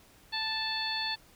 harmonic tone, 880 Hz, A5, in tune, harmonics 1 / 2 / 3 / 4 / 5, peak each -38 / -37 / -40 / -37 / -34 dBFS, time 0.32-1.16 s, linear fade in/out 20 ms, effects pink hiss -59 dBFS RMS until 1.35 s

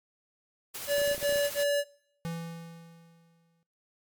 white noise with tremolo, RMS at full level -38 dBFS, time 0.74-1.64 s, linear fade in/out 10 ms, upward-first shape sine, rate 13 Hz, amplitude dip 25%
square tone bursts, 574 Hz, D5, 40 cents flat, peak -25 dBFS, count 3, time 0.87-1.844 s, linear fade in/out 50 ms, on 300 ms, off 37 ms
clicks, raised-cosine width 2 ms, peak -30 dBFS, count 10, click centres 0.982 / 1.017 / 1.077 / 1.114 / 1.147 / 1.18 / 1.228 / 1.293 / 1.325 / 1.359 s
square tone with exponential decay, 166.8 Hz, E3, 21 cents sharp, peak -32 dBFS, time 2.25-3.63 s, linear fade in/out 0 ms, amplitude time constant 300 ms
effects noise-tail reverb RT60 0.7 s tail -23 dB re dry + MP3 96 kbps

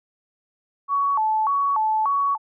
sine tone with vibrato, 987.8 Hz, B5, in tune, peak -18 dBFS, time 0.88-2.38 s, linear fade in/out 50 ms, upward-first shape square, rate 1.7 Hz, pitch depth 220 cents each way, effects none

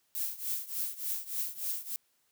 violet noise with tremolo, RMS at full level -32 dBFS, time 0.15-1.96 s, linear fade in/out 0 ms, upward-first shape triangle, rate 3.4 Hz, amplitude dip 90%, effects white hiss -73 dBFS RMS until 2.31 s + high-pass 60 Hz 12 dB/octave

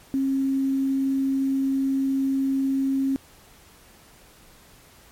sine tone with quantisation, 270 Hz, C#4, 45 cents flat, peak -20 dBFS, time 0.14-3.16 s, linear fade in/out 0 ms, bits 8, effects pink hiss -52 dBFS RMS until 5.11 s + MP3 64 kbps

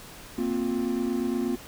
triangle chord, Bb suspended second, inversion none, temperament equal with one note detuned, 233.1 / 261.6 / 353.3 Hz, Bb3 / C4 / F4, 0 / 0 / +20 cents, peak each -27 / -27 / -28 dBFS, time 0.38-1.56 s, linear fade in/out 5 ms, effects pink hiss -45 dBFS RMS until 1.67 s

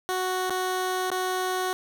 15% pulse tone with dropouts, 370 Hz, F#4, in tune, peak -19 dBFS, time 0.09-1.73 s, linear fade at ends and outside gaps 0 ms, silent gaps 0.496-0.506 / 1.103-1.116 s, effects none

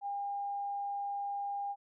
sine tone, 805 Hz, G5, 46 cents sharp, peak -34 dBFS, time 0.01-1.76 s, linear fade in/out 50 ms, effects none

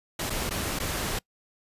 pink noise with dropouts, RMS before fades -30 dBFS, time 0.19-1.19 s, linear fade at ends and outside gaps 5 ms, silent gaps 0.298-0.302 / 0.495-0.507 / 0.79-0.799 s, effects noise-tail reverb RT60 0.1 s tail -25 dB re dry + resampled to 32000 Hz

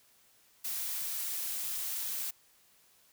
blue noise, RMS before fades -36 dBFS, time 0.64-2.31 s, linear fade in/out 10 ms, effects white hiss -65 dBFS RMS until 3.12 s

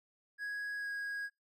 triangle tone with pitch glide, 1661.2 to 1645.9 Hz, G#6 to G#6, 0 to -16 cents, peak -35 dBFS, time 0.38-1.3 s, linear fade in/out 50 ms, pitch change -16 cents, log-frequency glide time 0.77-0.9 s, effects noise-tail reverb RT60 0.2 s tail -25 dB re dry

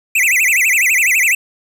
square tone with vibrato, 2306 Hz, D7, 32 cents flat, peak -11 dBFS, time 0.15-1.35 s, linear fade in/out 5 ms, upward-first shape sine, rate 12 Hz, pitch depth 280 cents each way, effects none

